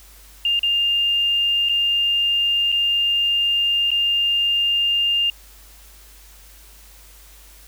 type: tone with dropouts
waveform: sine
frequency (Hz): 2806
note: F7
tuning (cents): +8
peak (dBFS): -16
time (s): 0.45-5.3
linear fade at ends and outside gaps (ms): 2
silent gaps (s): 0.593-0.631 / 1.688-1.694 / 2.719-2.724 / 3.906-3.915
effects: added 50 Hz sine -46 dBFS peak until 7.67 s + white hiss -48 dBFS RMS until 7.67 s